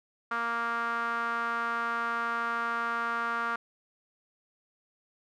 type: tone with band-pass filter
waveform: sawtooth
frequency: 233.1 Hz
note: A#3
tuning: in tune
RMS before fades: -31 dBFS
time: 0.31-3.56 s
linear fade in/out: 5 ms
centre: 1300 Hz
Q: 5.7
effects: none